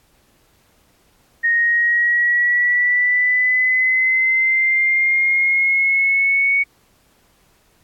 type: linear sweep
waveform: sine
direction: up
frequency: 1858 to 2231 Hz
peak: -13 dBFS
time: 1.43-6.64 s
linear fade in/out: 20 ms
effects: pink hiss -58 dBFS RMS until 7.83 s + AAC 64 kbps